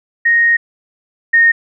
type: tone pair in turn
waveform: sine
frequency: 1864.7 / 1847.5 Hz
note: A#6 / A#6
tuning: 0 / -16 cents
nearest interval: unison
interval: 16 cents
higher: first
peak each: -8 / -6 dBFS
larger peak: second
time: 0.25-0.57 / 1.33-1.52 s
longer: first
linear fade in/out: 10 ms
effects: none